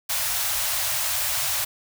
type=band-stop noise; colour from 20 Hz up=white; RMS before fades=-25 dBFS; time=0.09-1.65 s; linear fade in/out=10 ms; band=130 to 560 Hz; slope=96 dB/octave; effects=none